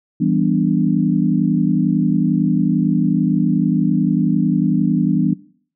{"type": "chord", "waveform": "sine", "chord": "E minor seventh", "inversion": "none", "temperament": "equal", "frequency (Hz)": [164.81, 196, 246.9, 293.7], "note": ["E3", "G3", "B3", "D4"], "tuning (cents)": [0, 0, 0, 0], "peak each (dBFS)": -19, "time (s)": [0.2, 5.34], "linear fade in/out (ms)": 10, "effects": ["noise-tail reverb RT60 0.5 s tail -19 dB re dry"]}